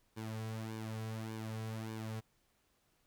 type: tone with flanger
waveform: sawtooth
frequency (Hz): 110.6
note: A2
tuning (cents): +9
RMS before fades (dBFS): -42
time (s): 0.16-2.21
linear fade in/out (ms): 20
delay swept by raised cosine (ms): 1.5 to 3.4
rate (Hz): 1.7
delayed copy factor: -0.7
effects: pink hiss -75 dBFS RMS until 3.06 s